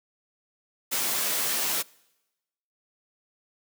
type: noise with comb filter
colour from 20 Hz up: white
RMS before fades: -27 dBFS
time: 0.91-1.83 s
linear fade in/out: 20 ms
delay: 13 ms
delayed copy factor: +0.6
effects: noise-tail reverb RT60 1.0 s tail -25 dB re dry + high-pass 200 Hz 12 dB/octave